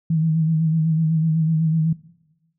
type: tone with vibrato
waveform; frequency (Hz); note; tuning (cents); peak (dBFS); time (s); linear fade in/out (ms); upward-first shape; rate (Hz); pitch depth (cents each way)
sine; 160; D#3; +49; -16; 0.1-1.93; 5; sine; 8; 45
effects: noise-tail reverb RT60 1.0 s tail -18 dB re dry